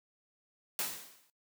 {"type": "noise with exponential decay", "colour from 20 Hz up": "white", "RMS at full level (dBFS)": -32, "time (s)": [0.79, 1.3], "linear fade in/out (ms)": 1, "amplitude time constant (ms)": 110, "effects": ["noise-tail reverb RT60 0.1 s tail -17 dB re dry", "high-pass 150 Hz 12 dB/octave"]}